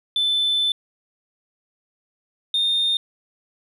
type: tone pair in turn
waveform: sine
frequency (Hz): 3520 / 3649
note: A7 / A#7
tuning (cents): 0 / -38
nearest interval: minor second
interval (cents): 62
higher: second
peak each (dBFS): -16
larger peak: neither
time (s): 0.16-0.72 / 2.54-2.97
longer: first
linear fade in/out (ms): 2
effects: tanh soft clip ceiling -15 dBFS